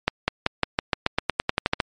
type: accelerating click train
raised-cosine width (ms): 0.3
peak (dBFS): -3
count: 15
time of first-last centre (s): 0.08-1.802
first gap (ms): 200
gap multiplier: 0.92
effects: MP3 48 kbps